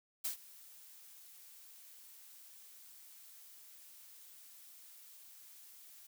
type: noise with ADSR envelope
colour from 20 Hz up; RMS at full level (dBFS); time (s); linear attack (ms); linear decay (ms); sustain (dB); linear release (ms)
blue; -36; 0.24-6.07; 12; 110; -21; 8
effects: none